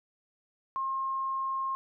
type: tone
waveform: sine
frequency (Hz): 1069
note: C6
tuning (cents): +37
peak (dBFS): -29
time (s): 0.76-1.75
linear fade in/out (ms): 0
effects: none